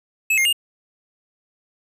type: tone with pitch steps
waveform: square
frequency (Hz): 2596 / 2125 / 2829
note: E7 / C7 / F7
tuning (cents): -27 / +26 / +22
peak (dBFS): -16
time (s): 0.3-0.528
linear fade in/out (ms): 5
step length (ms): 76
effects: none